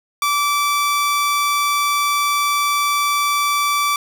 sawtooth tone, 1160 Hz, D6, 22 cents flat, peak -12 dBFS, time 0.22-3.96 s, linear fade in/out 2 ms, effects none

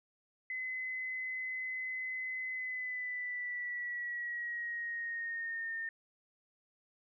sine tone with pitch glide, 2032 to 1820.8 Hz, B6 to A#6, +49 to -41 cents, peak -36 dBFS, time 0.5-5.89 s, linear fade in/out 2 ms, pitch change -190 cents, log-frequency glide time 2.52-5.76 s, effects none

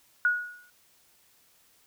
sine tone with exponential decay, 1455 Hz, F#6, 29 cents flat, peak -18 dBFS, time 0.25-0.7 s, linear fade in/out 1 ms, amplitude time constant 96 ms, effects white hiss -63 dBFS RMS until 1.86 s

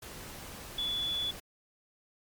sine tone in noise, 3434 Hz, A7, 43 cents flat, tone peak -30 dBFS, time 0.78-1.31 s, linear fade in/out 5 ms, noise pink, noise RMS -45 dBFS, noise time 0.02-1.4 s, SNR +12 dB, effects MP3 96 kbps

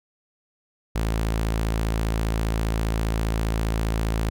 sawtooth tone, 55 Hz, A1, in tune, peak -18 dBFS, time 0.95-4.3 s, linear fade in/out 10 ms, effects none

